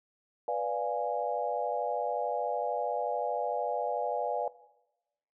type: chord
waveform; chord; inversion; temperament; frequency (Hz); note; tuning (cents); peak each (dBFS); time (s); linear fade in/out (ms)
sine; B diminished seventh; none; equal; 493.9 / 587.3 / 698.5 / 830.6; B4 / D5 / F5 / Ab5; 0 / 0 / 0 / 0; -34; 0.48-4.48; 2
effects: noise-tail reverb RT60 1.0 s tail -19 dB re dry